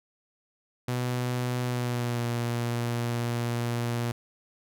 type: tone with pitch glide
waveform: sawtooth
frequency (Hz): 123.9 to 118.92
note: B2 to A#2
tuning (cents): +6 to +35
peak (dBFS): -23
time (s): 0.88-4.12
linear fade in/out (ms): 5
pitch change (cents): -71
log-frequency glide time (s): 1.66-2.24
effects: none